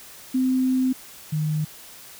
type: tone pair in turn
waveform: sine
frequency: 258.2 / 153.53 Hz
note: C4 / D#3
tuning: -23 / -23 cents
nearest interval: major sixth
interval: 900 cents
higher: first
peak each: -18 / -21 dBFS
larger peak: first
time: 0.34-0.93 / 1.32-1.65 s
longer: first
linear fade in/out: 10 ms
effects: white hiss -44 dBFS RMS until 2.19 s